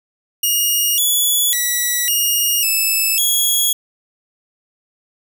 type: tone with pitch steps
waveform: 5% pulse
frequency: 2861 / 3416 / 1947 / 2854 / 2621 / 3335 Hz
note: F7 / G#7 / B6 / F7 / E7 / G#7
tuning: +41 / +48 / -25 / +37 / -11 / +7 cents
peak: -6 dBFS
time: 0.43-3.73 s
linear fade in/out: 5 ms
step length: 550 ms
effects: none